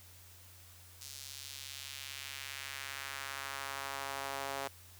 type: tone with high-pass filter sweep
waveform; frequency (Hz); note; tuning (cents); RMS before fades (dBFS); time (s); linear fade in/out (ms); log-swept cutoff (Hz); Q
sawtooth; 137.5; C#3; -14; -43; 1.01-4.68; 5; 5200 to 630; 1.2
effects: added 90 Hz sine -58 dBFS peak until 4.99 s + white hiss -58 dBFS RMS until 4.99 s